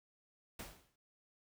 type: noise with exponential decay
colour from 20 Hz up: pink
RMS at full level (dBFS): -44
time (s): 0.59-0.96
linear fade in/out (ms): 5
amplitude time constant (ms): 80
effects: none